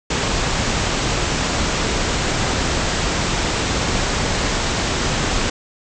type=low-pass noise; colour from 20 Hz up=pink; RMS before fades=-20 dBFS; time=0.1-5.5 s; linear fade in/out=5 ms; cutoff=7900 Hz; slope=96 dB/octave; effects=none